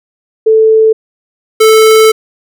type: tone pair in turn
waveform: sine / square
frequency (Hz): 440.4 / 438.8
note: A4 / A4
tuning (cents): +2 / -5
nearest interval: unison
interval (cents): 7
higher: first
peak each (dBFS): -3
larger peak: neither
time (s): 0.46-0.93 / 1.6-2.12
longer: second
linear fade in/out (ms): 10
effects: none